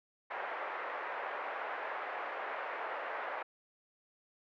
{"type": "band-pass noise", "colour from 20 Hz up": "pink", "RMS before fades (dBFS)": -40, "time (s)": [0.3, 3.43], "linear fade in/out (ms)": 10, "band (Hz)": [540, 2000], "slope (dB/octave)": 24, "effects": []}